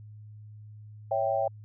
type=chord; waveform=sine; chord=C# diminished; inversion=none; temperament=equal; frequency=554.4 / 659.3 / 784 Hz; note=C#5 / E5 / G5; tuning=0 / 0 / 0 cents; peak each=-29 dBFS; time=1.11-1.48 s; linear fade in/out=5 ms; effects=added 106 Hz sine -44 dBFS peak until 1.64 s